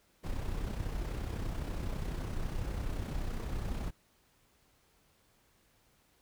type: noise with amplitude modulation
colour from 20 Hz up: brown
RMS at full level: -34 dBFS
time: 0.23-3.91 s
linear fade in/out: 20 ms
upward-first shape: sine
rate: 31.9 Hz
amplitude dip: 45%
effects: pink hiss -69 dBFS RMS until 6.21 s